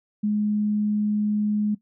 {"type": "tone", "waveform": "sine", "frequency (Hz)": 209.7, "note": "G#3", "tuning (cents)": 17, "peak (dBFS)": -20, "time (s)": [0.23, 1.75], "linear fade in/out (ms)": 10, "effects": ["noise-tail reverb RT60 0.1 s tail -17 dB re dry"]}